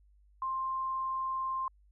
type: tone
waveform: sine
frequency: 1053 Hz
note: C6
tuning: 11 cents sharp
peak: -31 dBFS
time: 0.42-1.68 s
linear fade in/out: 2 ms
effects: added 50 Hz sine -60 dBFS peak until 1.91 s